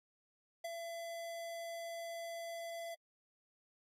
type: tone with ADSR envelope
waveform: square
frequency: 673 Hz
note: E5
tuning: 36 cents sharp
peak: -39 dBFS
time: 0.64-2.95 s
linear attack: 8 ms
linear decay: 30 ms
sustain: -4 dB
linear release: 18 ms
effects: AAC 48 kbps